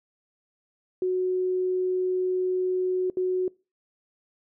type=tone bursts at uneven times; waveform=sine; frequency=368.4 Hz; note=F#4; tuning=7 cents flat; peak=-22 dBFS; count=2; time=1.02-3.1 / 3.17-3.48 s; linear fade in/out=2 ms; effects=noise-tail reverb RT60 0.3 s tail -24 dB re dry